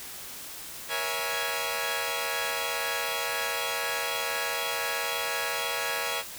10% pulse chord, A# half-diminished seventh, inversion none, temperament equal with one note detuned, 474.9 / 554.4 / 659.3 / 830.6 Hz, A#4 / C#5 / E5 / G#5, +32 / 0 / 0 / 0 cents, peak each -26 dBFS, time 0.88-6.24 s, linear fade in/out 50 ms, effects white hiss -41 dBFS RMS until 6.38 s

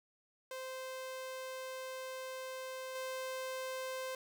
sawtooth tone with level steps, 520 Hz, C5, 11 cents flat, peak -38 / -35 dBFS, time 0.51-4.15 s, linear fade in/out 2 ms, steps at 2.95 s, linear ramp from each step 5 ms, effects none

